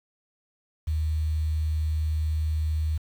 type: tone with quantisation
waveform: sine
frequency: 77.78 Hz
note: D#2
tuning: in tune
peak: -23 dBFS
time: 0.87-2.98 s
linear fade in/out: 10 ms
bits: 8
effects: none